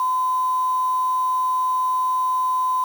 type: tone with quantisation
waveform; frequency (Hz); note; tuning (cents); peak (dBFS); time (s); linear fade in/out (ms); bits
sine; 1019; C6; -46; -18; 0-2.84; 2; 6
effects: none